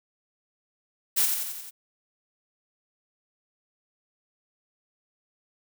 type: noise with echo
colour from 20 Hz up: blue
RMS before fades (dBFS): -22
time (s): 1.16-1.27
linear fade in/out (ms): 20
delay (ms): 88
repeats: 5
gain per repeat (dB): -4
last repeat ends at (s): 1.71
effects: none